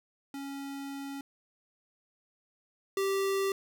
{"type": "tone pair in turn", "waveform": "square", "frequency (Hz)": [277.2, 390.4], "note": ["C#4", "G4"], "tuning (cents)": [0, -7], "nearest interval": "tritone", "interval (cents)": 593, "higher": "second", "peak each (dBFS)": [-38, -28], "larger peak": "second", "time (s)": [[0.34, 1.21], [2.97, 3.52]], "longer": "first", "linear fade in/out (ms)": 2, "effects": []}